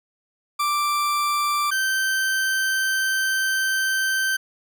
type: tone pair in turn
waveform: 40% pulse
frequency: 1174.7 / 1552.4 Hz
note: D6 / G6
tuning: 0 / -17 cents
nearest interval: perfect fourth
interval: 483 cents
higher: second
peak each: -19 dBFS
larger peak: neither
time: 0.59-1.71 / 1.71-4.37 s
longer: second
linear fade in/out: 10 ms
effects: none